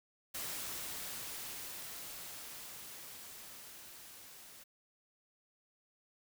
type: noise with level ramp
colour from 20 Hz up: white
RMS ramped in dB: -41 to -55 dBFS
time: 0.34-4.64 s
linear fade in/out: 10 ms
effects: none

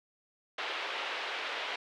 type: band-pass noise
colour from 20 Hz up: white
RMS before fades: -37 dBFS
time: 0.58-1.76 s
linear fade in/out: 5 ms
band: 410 to 3300 Hz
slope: 24 dB/octave
effects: none

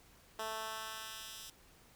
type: tone with high-pass filter sweep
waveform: 10% pulse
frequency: 220 Hz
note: A3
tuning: in tune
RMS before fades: -44 dBFS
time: 0.39-1.5 s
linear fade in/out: 2 ms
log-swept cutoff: 540 to 4300 Hz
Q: 0.76
effects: pink hiss -63 dBFS RMS until 1.95 s

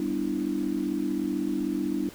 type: chord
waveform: sine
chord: E minor seventh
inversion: first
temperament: equal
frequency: 196 / 246.9 / 293.7 / 329.6 Hz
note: G3 / B3 / D4 / E4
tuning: 0 / 0 / 0 / 0 cents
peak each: -33 / -33 / -29 / -31 dBFS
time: 0-2.09 s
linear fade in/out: 2 ms
effects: pink hiss -48 dBFS RMS until 2.14 s

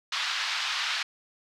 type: band-pass noise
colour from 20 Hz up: white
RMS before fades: -30 dBFS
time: 0.12-1.03 s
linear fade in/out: 5 ms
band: 990 to 4500 Hz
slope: 24 dB/octave
effects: none

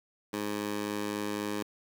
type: tone with high-pass filter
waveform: 15% pulse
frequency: 103.83 Hz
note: G#2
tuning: in tune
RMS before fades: -34 dBFS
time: 0.33-1.63 s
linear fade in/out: 5 ms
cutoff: 270 Hz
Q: 0.88
effects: 9-bit

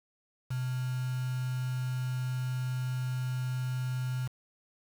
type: tone with quantisation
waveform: sine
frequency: 127.2 Hz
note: C3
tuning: 48 cents flat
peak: -30 dBFS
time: 0.5-4.28 s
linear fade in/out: 10 ms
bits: 7
effects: none

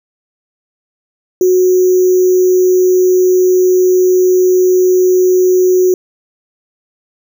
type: tone with sample-and-hold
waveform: sine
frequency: 366.8 Hz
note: F#4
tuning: 15 cents flat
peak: -6 dBFS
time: 1.41-5.94 s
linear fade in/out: 2 ms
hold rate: 6300 Hz
effects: none

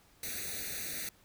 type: noise with comb filter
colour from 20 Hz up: white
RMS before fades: -39 dBFS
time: 0.23-1.09 s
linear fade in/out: 2 ms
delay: 0.48 ms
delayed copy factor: +0.95
effects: pink hiss -64 dBFS RMS until 1.24 s

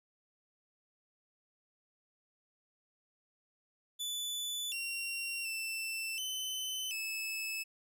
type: tone with pitch steps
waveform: sawtooth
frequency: 3480 / 2749 / 2668 / 3041 / 2608 Hz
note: A7 / F7 / E7 / F#7 / E7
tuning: -20 / -28 / +20 / +47 / -19 cents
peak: -33 dBFS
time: 3.99-7.64 s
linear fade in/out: 20 ms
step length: 730 ms
effects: none

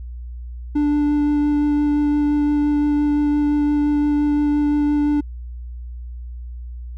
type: tone with vibrato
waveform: triangle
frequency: 293.7 Hz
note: D4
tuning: in tune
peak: -13 dBFS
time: 0.75-5.21 s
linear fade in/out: 10 ms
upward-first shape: sine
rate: 5.8 Hz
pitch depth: 8 cents each way
effects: added 60 Hz sine -29 dBFS peak until 6.97 s

